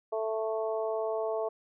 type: harmonic tone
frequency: 220.4 Hz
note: A3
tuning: 3 cents sharp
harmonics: 2 / 3 / 4 / 5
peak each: -32 / -32 / -40 / -42 dBFS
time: 0.12-1.49 s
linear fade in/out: 10 ms
effects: none